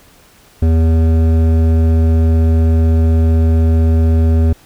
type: tone with hard clipping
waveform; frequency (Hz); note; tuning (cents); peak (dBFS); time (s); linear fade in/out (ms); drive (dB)
sine; 81.1; E2; -28; -10; 0.62-4.53; 5; 12
effects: pink hiss -46 dBFS RMS until 4.65 s